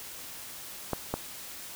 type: clicks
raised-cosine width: 1 ms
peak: -14 dBFS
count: 2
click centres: 0.933 / 1.14 s
effects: white hiss -43 dBFS RMS until 1.75 s